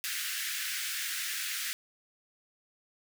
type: high-pass noise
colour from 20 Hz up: pink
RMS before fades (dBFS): -35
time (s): 0.04-1.73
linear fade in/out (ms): 0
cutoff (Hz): 1500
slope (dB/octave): 48
effects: none